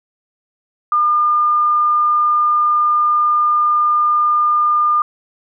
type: tone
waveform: sine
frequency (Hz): 1207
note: D6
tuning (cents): +47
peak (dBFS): -11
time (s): 0.92-5.02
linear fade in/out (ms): 2
effects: none